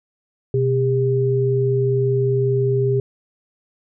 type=tone pair together; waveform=sine; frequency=126.4 / 401.3 Hz; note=B2 / G4; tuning=+41 / +41 cents; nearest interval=octave + minor sixth; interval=2000 cents; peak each=-18 dBFS; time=0.54-3 s; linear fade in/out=2 ms; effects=none